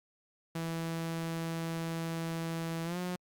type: tone with pitch glide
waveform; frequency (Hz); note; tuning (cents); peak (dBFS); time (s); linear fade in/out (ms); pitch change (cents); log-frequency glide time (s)
sawtooth; 164.81 to 179.73; E3 to F3; 0 to +50; -30; 0.55-3.16; 5; +150; 2.84-2.98
effects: Opus 48 kbps